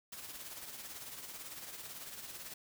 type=noise with tremolo; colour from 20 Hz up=white; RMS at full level=-45 dBFS; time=0.12-2.54 s; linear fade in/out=5 ms; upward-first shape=triangle; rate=18 Hz; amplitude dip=55%; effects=none